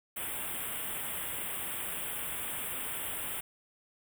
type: band-stop noise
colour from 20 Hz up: white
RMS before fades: -37 dBFS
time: 0.16-3.41 s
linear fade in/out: 10 ms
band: 3500 to 8000 Hz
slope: 96 dB/octave
effects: none